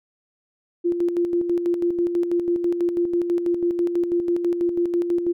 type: tone with tremolo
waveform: sine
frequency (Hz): 346.8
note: F4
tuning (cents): -12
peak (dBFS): -17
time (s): 0.84-5.33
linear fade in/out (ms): 20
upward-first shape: square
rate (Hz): 6.1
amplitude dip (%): 50
effects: none